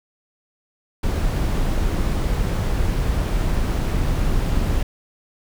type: noise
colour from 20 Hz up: brown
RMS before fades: -20 dBFS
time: 1.03-4.83 s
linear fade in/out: 5 ms
effects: none